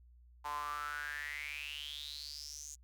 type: tone with high-pass filter sweep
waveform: sawtooth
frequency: 146.83 Hz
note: D3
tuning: in tune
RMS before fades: -43 dBFS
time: 0.44-2.76 s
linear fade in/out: 20 ms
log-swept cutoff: 930 to 6900 Hz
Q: 9.5
effects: added 60 Hz sine -58 dBFS peak until 2.83 s